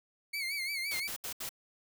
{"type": "tone with vibrato", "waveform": "30% pulse", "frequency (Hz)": 2200, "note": "C#7", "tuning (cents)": -14, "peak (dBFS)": -31, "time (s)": [0.33, 1.08], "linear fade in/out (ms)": 10, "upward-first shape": "sine", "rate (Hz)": 5.8, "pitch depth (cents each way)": 92}
{"type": "noise bursts", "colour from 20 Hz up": "white", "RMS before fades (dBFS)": -39, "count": 4, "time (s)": [0.91, 1.492], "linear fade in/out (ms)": 5, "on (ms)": 90, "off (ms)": 74}
{"effects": []}